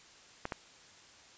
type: clicks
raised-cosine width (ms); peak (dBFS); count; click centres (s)
0.5; -20; 2; 0.454 / 0.522
effects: white hiss -57 dBFS RMS until 1.37 s + resampled to 16000 Hz